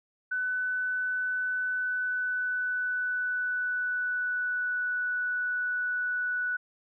sine tone with pitch glide, 1500 to 1480.2 Hz, F#6 to F#6, +23 to 0 cents, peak -27 dBFS, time 0.31-6.57 s, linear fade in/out 10 ms, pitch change -23 cents, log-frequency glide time 1.75-4.79 s, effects none

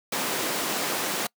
pink high-pass noise, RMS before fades -28 dBFS, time 0.12-1.27 s, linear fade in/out 5 ms, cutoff 230 Hz, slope 12 dB/octave, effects noise-tail reverb RT60 0.1 s tail -25 dB re dry + high-pass 150 Hz 12 dB/octave

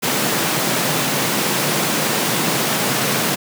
pink high-pass noise, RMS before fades -19 dBFS, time 0.02-3.36 s, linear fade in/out 20 ms, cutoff 130 Hz, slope 48 dB/octave, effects none

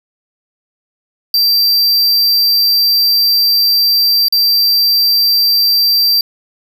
square tone with dropouts, 4699 Hz, D8, in tune, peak -9 dBFS, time 1.34-6.21 s, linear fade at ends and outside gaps 2 ms, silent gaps 4.284-4.324 s, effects none

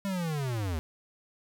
square linear sweep, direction down, 201 to 75 Hz, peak -30 dBFS, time 0.05-0.79 s, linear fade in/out 0 ms, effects none

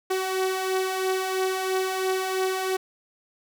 sawtooth beating tone pair, 374.4 / 377.4 Hz, F#4 / F#4, +20 / +34 cents, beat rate 3 Hz, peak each -27 / -21 dBFS, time 0.1-2.77 s, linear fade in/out 10 ms, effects none

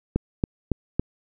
click train, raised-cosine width 3 ms, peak -8 dBFS, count 4, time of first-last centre 0.16-0.996 s, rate 3.59 Hz, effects none

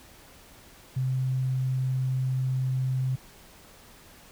sine tone, 130 Hz, C3, 11 cents flat, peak -24 dBFS, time 0.96-3.16 s, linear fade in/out 10 ms, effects pink hiss -52 dBFS RMS until 4.31 s

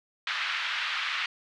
pink band-pass noise, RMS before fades -31 dBFS, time 0.27-1.26 s, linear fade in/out 2 ms, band 1300 to 3700 Hz, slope 24 dB/octave, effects none

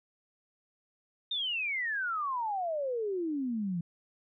sine exponential sweep, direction down, 3700 to 164.81 Hz, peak -30 dBFS, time 1.31-3.81 s, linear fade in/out 5 ms, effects none

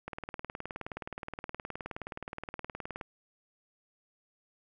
click train, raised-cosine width 0.5 ms, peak -23 dBFS, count 57, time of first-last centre 0.08-3.012 s, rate 19.1 Hz, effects none

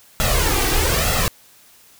pink noise with flanger, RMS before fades -18 dBFS, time 0.2-1.28 s, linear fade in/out 0 ms, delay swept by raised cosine 1.5 to 2.6 ms, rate 1.1 Hz, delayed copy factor +0.75, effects white hiss -50 dBFS RMS until 1.99 s

